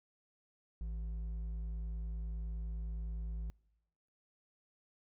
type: tone with hard clipping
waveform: sine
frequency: 54.9 Hz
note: A1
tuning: 3 cents flat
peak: -39 dBFS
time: 0.81-3.5 s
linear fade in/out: 0 ms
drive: 5 dB
effects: noise-tail reverb RT60 1.0 s tail -26 dB re dry